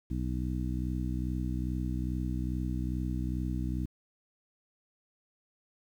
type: harmonic tone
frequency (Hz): 62.4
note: B1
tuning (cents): +19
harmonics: 1 / 2 / 3 / 4 / 5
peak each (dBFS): -33 / -36 / -38 / -39 / -40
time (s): 0.1-3.86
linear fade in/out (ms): 10
effects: 10-bit